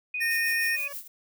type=tone with vibrato; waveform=sine; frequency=2476 Hz; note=D#7; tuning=9 cents flat; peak=-28 dBFS; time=0.14-0.88 s; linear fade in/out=5 ms; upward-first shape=sine; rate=7.1 Hz; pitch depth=8 cents each way
type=tone; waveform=square; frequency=1839 Hz; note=A#6; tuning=24 cents flat; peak=-26 dBFS; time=0.2-0.77 s; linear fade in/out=20 ms
type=noise with tremolo; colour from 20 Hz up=violet; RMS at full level=-36 dBFS; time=0.3-1.08 s; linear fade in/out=10 ms; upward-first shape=sine; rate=6.4 Hz; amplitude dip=80%
type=tone with exponential growth; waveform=15% pulse; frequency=567 Hz; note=C#5; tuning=39 cents sharp; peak=-32 dBFS; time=0.47-0.93 s; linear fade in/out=5 ms; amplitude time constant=98 ms
effects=none